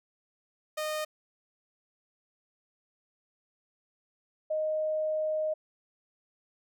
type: tone pair in turn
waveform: sawtooth / sine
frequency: 615 / 621.1 Hz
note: D#5 / D#5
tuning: -20 / -3 cents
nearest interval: unison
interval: 17 cents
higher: second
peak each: -27 dBFS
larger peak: neither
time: 0.77-1.05 / 4.5-5.54 s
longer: second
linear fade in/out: 10 ms
effects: none